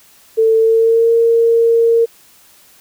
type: tone with pitch glide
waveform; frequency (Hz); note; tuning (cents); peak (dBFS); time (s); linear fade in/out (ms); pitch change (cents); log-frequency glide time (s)
sine; 446.3 to 461.2; A4 to A#4; +25 to -19; -8; 0.37-2.06; 20; +56; 0.59-1.11
effects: white hiss -47 dBFS RMS until 2.8 s